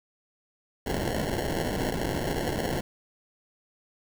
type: noise with sample-and-hold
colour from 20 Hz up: violet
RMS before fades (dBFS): -29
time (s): 0.86-2.81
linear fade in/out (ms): 5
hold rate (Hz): 1225
effects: none